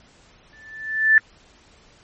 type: tone with exponential growth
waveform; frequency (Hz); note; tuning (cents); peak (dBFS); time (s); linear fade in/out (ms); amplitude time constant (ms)
sine; 1760; A6; 0; -8; 0.53-1.18; 1; 140
effects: pink hiss -53 dBFS RMS until 2.03 s + MP3 32 kbps